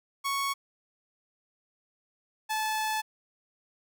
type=tone pair in turn; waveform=sawtooth; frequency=1108.7 / 867.6 Hz; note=C#6 / A5; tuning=0 / -25 cents; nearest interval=major third; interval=425 cents; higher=first; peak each=-24 dBFS; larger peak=neither; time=0.24-0.54 / 2.49-3.02 s; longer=second; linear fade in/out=20 ms; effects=none